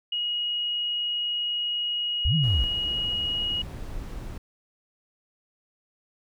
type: tone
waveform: sine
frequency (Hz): 2892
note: F#7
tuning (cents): -40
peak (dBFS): -25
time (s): 0.12-3.62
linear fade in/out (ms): 5
type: linear two-way sweep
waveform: sine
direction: up then down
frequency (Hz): 47.06 to 168.6 to 47.06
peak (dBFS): -20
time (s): 2.25-2.64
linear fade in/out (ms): 0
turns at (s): 2.35
type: noise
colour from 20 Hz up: brown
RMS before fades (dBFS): -36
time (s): 2.43-4.38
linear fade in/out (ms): 5
effects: none